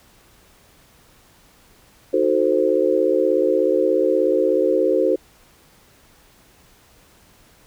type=chord; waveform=sine; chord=D# diminished seventh; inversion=none; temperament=equal with one note detuned; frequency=311.1 / 370 / 446.7 / 523.3 Hz; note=D#4 / F#4 / A4 / C5; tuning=0 / 0 / +26 / 0 cents; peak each=-23 / -20 / -21 / -19 dBFS; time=2.13-5.16 s; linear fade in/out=10 ms; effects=pink hiss -53 dBFS RMS until 7.66 s